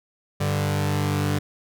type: tone pair together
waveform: sawtooth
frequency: 98 / 146.83 Hz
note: G2 / D3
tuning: 0 / 0 cents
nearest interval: perfect fifth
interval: 700 cents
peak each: -20 dBFS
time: 0.4-1.39 s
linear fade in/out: 10 ms
effects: none